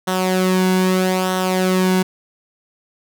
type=tone with flanger; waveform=sawtooth; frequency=185.6 Hz; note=F#3; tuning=6 cents sharp; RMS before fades=-17 dBFS; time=0.07-2.03 s; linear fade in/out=10 ms; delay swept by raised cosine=0.42 to 1.62 ms; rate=0.79 Hz; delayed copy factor=-0.6; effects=none